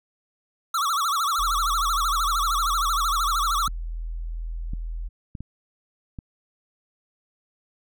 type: tone with vibrato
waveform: square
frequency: 1235 Hz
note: D#6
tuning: 13 cents flat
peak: -22 dBFS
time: 0.74-3.68 s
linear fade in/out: 5 ms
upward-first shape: sine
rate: 13 Hz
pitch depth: 190 cents each way
type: tone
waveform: sine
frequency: 41.2 Hz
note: E1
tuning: in tune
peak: -28 dBFS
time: 1.38-5.09 s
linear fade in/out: 20 ms
type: clicks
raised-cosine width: 5 ms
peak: -22 dBFS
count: 5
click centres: 3.679 / 4.735 / 5.352 / 5.406 / 6.188 s
effects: none